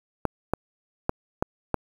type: clicks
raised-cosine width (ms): 1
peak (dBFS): -8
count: 5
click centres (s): 0.253 / 0.536 / 1.094 / 1.425 / 1.743
effects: 7-bit